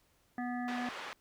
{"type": "harmonic tone", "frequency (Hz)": 245.4, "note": "B3", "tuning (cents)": -11, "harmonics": [1, 3, 5, 7, 8], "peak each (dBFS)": [-36, -40, -49, -45, -51], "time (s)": [0.38, 0.89], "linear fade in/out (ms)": 2}
{"type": "band-pass noise", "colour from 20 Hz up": "pink", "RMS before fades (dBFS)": -44, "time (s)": [0.68, 1.13], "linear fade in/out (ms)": 0, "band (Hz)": [690, 3000], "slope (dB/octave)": 12}
{"effects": ["pink hiss -71 dBFS RMS until 1.2 s"]}